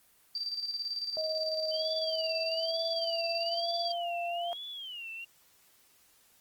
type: tone with tremolo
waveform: sine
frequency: 4675 Hz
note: D8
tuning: 9 cents flat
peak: -31 dBFS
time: 0.35-3.92 s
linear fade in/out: 2 ms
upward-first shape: square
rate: 18 Hz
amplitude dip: 55%
type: tone with pitch glide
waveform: sine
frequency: 630 to 691 Hz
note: D#5 to F5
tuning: +21 to -19 cents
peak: -32 dBFS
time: 1.17-4.53 s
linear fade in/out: 0 ms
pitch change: +160 cents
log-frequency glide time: 1.72-4.01 s
type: tone with vibrato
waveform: sine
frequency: 3032 Hz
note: F#7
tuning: 42 cents sharp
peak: -39 dBFS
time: 1.71-5.25 s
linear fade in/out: 10 ms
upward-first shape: sine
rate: 1.1 Hz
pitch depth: 220 cents each way
effects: white hiss -64 dBFS RMS until 6.4 s + Opus 24 kbps